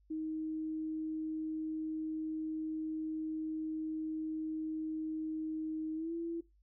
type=tone with pitch glide; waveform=sine; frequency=314.4 to 335 Hz; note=D#4 to E4; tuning=+18 to +28 cents; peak=-35 dBFS; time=0.1-6.41 s; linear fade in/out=10 ms; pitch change=+110 cents; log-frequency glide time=5.95-6.13 s; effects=noise-tail reverb RT60 0.2 s tail -19 dB re dry + added 50 Hz sine -65 dBFS peak until 6.62 s